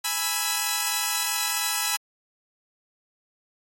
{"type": "chord", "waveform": "5% pulse", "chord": "E major", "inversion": "first", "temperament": "equal", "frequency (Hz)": [830.6, 987.8, 1318.5], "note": ["G#5", "B5", "E6"], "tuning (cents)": [0, 0, 0], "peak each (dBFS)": -17, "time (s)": [0.04, 1.97], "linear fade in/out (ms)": 10, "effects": ["AAC 48 kbps"]}